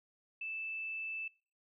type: tone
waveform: sine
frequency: 2637 Hz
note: E7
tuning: in tune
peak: -38 dBFS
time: 0.41-1.28 s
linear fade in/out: 5 ms
effects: noise-tail reverb RT60 0.4 s tail -24 dB re dry